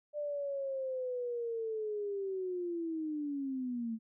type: linear sweep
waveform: sine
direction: down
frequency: 596 to 220 Hz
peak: -34 dBFS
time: 0.13-3.99 s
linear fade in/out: 50 ms
effects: none